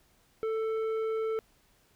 sine tone with tanh clipping, 442.6 Hz, A4, 10 cents sharp, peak -30 dBFS, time 0.43-1.39 s, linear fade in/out 0 ms, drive 9 dB, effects pink hiss -66 dBFS RMS until 1.95 s

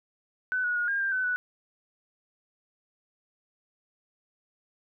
sine tone with pitch steps, 1506 / 1458 / 1440 / 1612 / 1588 / 1513 / 1481 Hz, F#6 / F#6 / F#6 / G6 / G6 / F#6 / F#6, +30 / -26 / -47 / +48 / +22 / +38 / +1 cents, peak -25 dBFS, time 0.52-1.36 s, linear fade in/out 0 ms, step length 120 ms, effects none

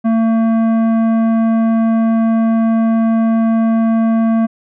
sine tone with tanh clipping, 225.6 Hz, A3, 44 cents sharp, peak -12 dBFS, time 0.04-4.47 s, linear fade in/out 20 ms, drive 12 dB, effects none

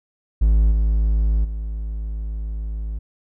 triangle tone with level steps, 53.5 Hz, A1, 48 cents flat, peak -10 / -13 / -22 dBFS, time 0.41-2.99 s, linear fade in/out 10 ms, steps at 0.71 / 1.44 s, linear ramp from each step 10 ms, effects none

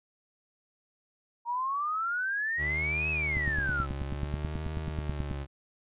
sine exponential two-way sweep, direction up then down, 932.3 to 2602 to 1290 Hz, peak -28 dBFS, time 1.45-3.87 s, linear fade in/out 50 ms, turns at 3.1 s
30% pulse tone with vibrato, 73.4 Hz, D2, in tune, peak -31 dBFS, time 2.57-5.47 s, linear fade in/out 50 ms, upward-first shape sine, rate 0.58 Hz, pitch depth 110 cents each way
click train, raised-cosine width 5 ms, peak -21 dBFS, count 19, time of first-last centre 3.37-5.312 s, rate 9.27 Hz
effects resampled to 8000 Hz

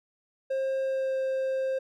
triangle tone with pitch glide, 533 to 528.7 Hz, C5 to C5, +32 to +18 cents, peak -24 dBFS, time 0.5-1.79 s, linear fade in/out 10 ms, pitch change -14 cents, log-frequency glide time 0.82-1.17 s, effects none

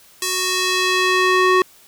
square tone with band-pass filter sweep, 370 Hz, F#4, in tune, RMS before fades -17 dBFS, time 0.22-1.62 s, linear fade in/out 2 ms, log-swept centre 7700 to 1200 Hz, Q 0.77, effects white hiss -49 dBFS RMS until 1.87 s

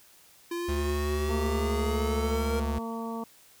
square exponential sweep, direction up, 341 to 466.2 Hz, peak -31 dBFS, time 0.51-2.6 s, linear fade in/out 5 ms
square tone with pitch glide, 73.6 to 71.5 Hz, D2 to D2, +4 to -46 cents, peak -29 dBFS, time 0.68-2.79 s, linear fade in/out 10 ms, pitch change -50 cents, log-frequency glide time 1.11-1.9 s
harmonic tone, 228 Hz, A#3, 38 cents flat, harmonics 1 / 2 / 3 / 4 / 5, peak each -34 / -39 / -42 / -40 / -42 dBFS, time 1.29-3.24 s, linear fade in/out 5 ms
effects white hiss -57 dBFS RMS until 3.6 s

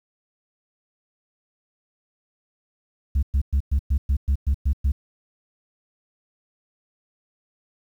sine tone bursts, 69 Hz, C#2, 7 cents flat, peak -14 dBFS, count 10, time 3.15-4.92 s, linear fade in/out 10 ms, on 78 ms, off 110 ms, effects tanh soft clip ceiling -16 dBFS + 9-bit

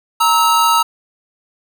square tone pair together, 932.3 / 1296.6 Hz, A#5 / E6, 0 / -29 cents, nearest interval tritone, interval 571 cents, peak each -14 dBFS, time 0.2-0.83 s, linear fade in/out 10 ms, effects none

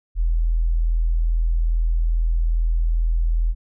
sine tone, 41.2 Hz, E1, in tune, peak -16 dBFS, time 0.15-3.55 s, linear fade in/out 50 ms, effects none

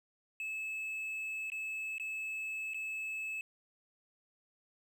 triangle tone with dropouts, 2600 Hz, E7, 24 cents flat, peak -35 dBFS, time 0.4-3.41 s, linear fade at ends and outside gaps 1 ms, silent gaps 1.501-1.519 / 1.982-1.998 / 2.736-2.744 s, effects 12-bit

